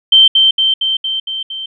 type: tone with echo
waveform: sine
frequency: 3120 Hz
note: G7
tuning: 9 cents flat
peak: -3 dBFS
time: 0.12-0.28 s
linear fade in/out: 5 ms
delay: 230 ms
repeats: 6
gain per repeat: -3 dB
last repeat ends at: 1.66 s
effects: none